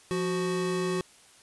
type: tone pair together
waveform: square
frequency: 174.62 / 370 Hz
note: F3 / F#4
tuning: 0 / 0 cents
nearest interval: octave + minor second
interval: 1300 cents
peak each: -32 / -29 dBFS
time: 0.11-1.01 s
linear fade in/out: 0 ms
effects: white hiss -56 dBFS RMS until 1.42 s + resampled to 24000 Hz